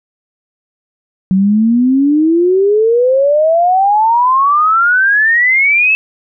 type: exponential sweep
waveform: sine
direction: up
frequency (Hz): 185 to 2637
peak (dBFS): -7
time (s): 1.31-5.95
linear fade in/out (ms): 0
effects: none